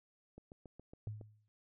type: click train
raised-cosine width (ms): 2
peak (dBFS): -39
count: 7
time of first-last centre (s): 0.38-1.212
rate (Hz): 7.21
type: tone with exponential decay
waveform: sine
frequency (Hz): 106.5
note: G#2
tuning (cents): +44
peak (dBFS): -37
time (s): 1.07-1.48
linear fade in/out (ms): 0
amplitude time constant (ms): 89
effects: none